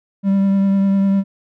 triangle tone with vibrato, 196 Hz, G3, in tune, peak -10 dBFS, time 0.23-1.24 s, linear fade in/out 50 ms, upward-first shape triangle, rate 10 Hz, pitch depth 18 cents each way, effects none

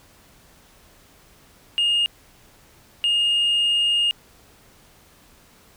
sine tone bursts at uneven times, 2841 Hz, F7, 29 cents sharp, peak -15 dBFS, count 2, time 1.78-2.06 / 3.04-4.11 s, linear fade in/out 0 ms, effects tanh soft clip ceiling -15 dBFS + pink hiss -53 dBFS RMS until 5.76 s

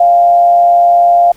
sine tone with frequency modulation, 696 Hz, F5, 6 cents flat, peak -4 dBFS, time 0-1.32 s, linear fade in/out 5 ms, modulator 127 Hz, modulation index 0.25, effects pink hiss -44 dBFS RMS until 1.36 s

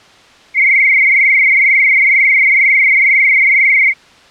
sine tone with frequency modulation, 2164 Hz, C#7, 42 cents flat, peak -6 dBFS, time 0.54-3.94 s, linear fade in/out 50 ms, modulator 22.1 Hz, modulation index 4.9, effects white hiss -42 dBFS RMS until 4.3 s + low-pass 4000 Hz 12 dB/octave

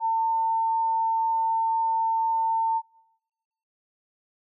sine tone, 901 Hz, A5, 41 cents sharp, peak -21 dBFS, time 0-2.82 s, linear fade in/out 50 ms, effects noise-tail reverb RT60 1.0 s tail -26 dB re dry

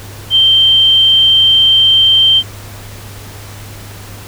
sine tone, 3136 Hz, G7, in tune, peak -5 dBFS, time 0.3-2.43 s, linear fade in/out 50 ms, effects added 101 Hz sine -30 dBFS peak until 4.27 s + pink hiss -33 dBFS RMS until 4.27 s

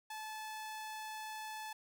sawtooth tone, 867 Hz, A5, 26 cents flat, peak -39 dBFS, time 0.1-1.73 s, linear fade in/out 5 ms, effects none

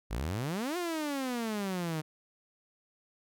sawtooth exponential two-way sweep, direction up then down, 49 to 362.1 to 152 Hz, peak -28 dBFS, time 0.1-2.02 s, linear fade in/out 20 ms, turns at 0.77 s, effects none

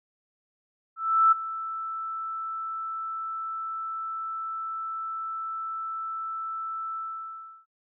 sine tone with ADSR envelope, 1322 Hz, E6, 5 cents sharp, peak -14 dBFS, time 0.96-7.66 s, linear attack 360 ms, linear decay 11 ms, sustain -16 dB, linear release 700 ms, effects noise-tail reverb RT60 0.1 s tail -19 dB re dry

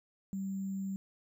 sine tone with sample-and-hold, 193.7 Hz, G3, 20 cents flat, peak -34 dBFS, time 0.33-0.96 s, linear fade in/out 0 ms, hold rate 7350 Hz, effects none

